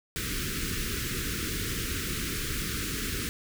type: band-stop noise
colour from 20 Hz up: pink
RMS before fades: -32 dBFS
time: 0.16-3.29 s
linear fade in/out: 0 ms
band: 440 to 1300 Hz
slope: 48 dB/octave
effects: none